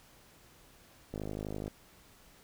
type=click train; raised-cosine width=2 ms; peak=-25 dBFS; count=29; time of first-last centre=1.14-1.679 s; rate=51.9 Hz; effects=pink hiss -60 dBFS RMS until 2.43 s